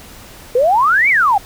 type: exponential two-way sweep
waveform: sine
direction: up then down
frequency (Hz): 466.5 to 2349 to 751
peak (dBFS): -9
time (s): 0.55-1.38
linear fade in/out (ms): 5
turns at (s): 1.09
effects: pink hiss -38 dBFS RMS until 1.45 s